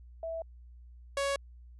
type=tone pair in turn; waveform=sine / sawtooth; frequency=656 / 556.9 Hz; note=E5 / C#5; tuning=-9 / +8 cents; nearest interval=minor third; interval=283 cents; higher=first; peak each=-34 / -25 dBFS; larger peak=second; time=0.23-0.42 / 1.17-1.36 s; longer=neither; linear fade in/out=2 ms; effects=added 60 Hz sine -49 dBFS peak until 1.79 s + resampled to 24000 Hz